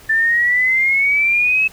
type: exponential sweep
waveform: sine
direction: up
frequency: 1765 to 2600 Hz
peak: -12 dBFS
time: 0.09-1.68 s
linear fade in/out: 10 ms
effects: pink hiss -43 dBFS RMS until 1.72 s